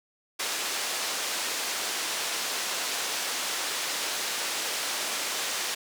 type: band-pass noise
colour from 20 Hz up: white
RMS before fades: -31 dBFS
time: 0.39-5.75 s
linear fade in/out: 10 ms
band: 350 to 6900 Hz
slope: 12 dB/octave
effects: none